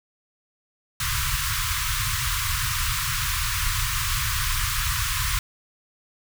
pink band-stop noise, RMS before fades -25 dBFS, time 1-5.39 s, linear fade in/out 2 ms, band 140 to 1000 Hz, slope 96 dB/octave, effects none

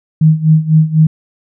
sine tone with tremolo, 157.2 Hz, D#3, 18 cents sharp, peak -3 dBFS, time 0.21-1.07 s, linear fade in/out 5 ms, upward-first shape sine, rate 4 Hz, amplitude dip 85%, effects none

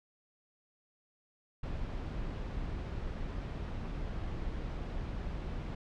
brown noise, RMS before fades -38 dBFS, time 1.63-5.75 s, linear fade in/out 5 ms, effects low-pass 4000 Hz 12 dB/octave

